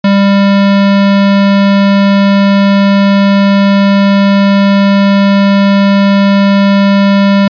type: tone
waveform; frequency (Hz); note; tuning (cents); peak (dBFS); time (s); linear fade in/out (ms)
square; 198.5; G3; +22; -5; 0.04-7.48; 5
effects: resampled to 11025 Hz